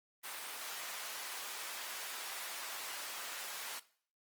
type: high-pass noise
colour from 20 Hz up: pink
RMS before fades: -44 dBFS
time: 0.23-3.8 s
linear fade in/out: 20 ms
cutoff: 930 Hz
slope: 12 dB/octave
effects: noise-tail reverb RT60 0.5 s tail -18 dB re dry + Opus 24 kbps